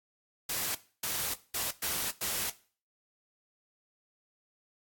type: noise bursts at uneven times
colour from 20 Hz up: white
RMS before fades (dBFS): -33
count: 5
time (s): 0.49-0.75 / 1.03-1.34 / 1.54-1.71 / 1.82-2.11 / 2.21-2.5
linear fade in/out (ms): 5
effects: noise-tail reverb RT60 0.4 s tail -17 dB re dry + AAC 64 kbps